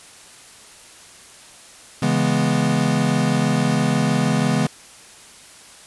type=chord; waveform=square; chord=C# minor seventh; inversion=none; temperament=equal; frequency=138.59 / 164.81 / 207.7 / 246.9 Hz; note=C#3 / E3 / G#3 / B3; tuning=0 / 0 / 0 / 0 cents; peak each=-23 dBFS; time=2.02-4.67 s; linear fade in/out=5 ms; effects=white hiss -44 dBFS RMS until 5.86 s + resampled to 24000 Hz

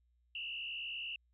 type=tone with frequency modulation; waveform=sine; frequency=2794 Hz; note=F7; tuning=in tune; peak=-39 dBFS; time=0.35-1.16 s; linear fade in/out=2 ms; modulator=68.8 Hz; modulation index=2; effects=added 60 Hz sine -70 dBFS peak until 1.33 s

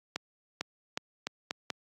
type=accelerating click train; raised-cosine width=0.2 ms; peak=-14 dBFS; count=6; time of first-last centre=0.16-1.703 s; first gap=450 ms; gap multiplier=0.81; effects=high-pass 150 Hz 12 dB/octave + AAC 48 kbps

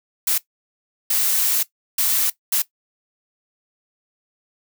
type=noise bursts at uneven times; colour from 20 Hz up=blue; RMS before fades=-19 dBFS; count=4; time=0.27-0.38 / 1.1-1.63 / 1.98-2.3 / 2.52-2.62 s; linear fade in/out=5 ms; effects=noise-tail reverb RT60 0.1 s tail -17 dB re dry

